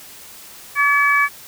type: harmonic tone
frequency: 571 Hz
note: D5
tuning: 49 cents flat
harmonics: 2 / 3 / 4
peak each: -17 / -17 / -17 dBFS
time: 0.75-1.29 s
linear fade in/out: 50 ms
effects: white hiss -40 dBFS RMS until 1.47 s